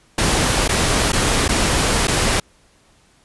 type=noise with dropouts; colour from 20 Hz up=pink; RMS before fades=-17 dBFS; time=0.18-2.4 s; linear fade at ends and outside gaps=5 ms; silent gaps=0.679-0.69 / 1.121-1.13 / 1.48-1.489 / 2.072-2.08 s; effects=pink hiss -55 dBFS RMS until 3.24 s + resampled to 24000 Hz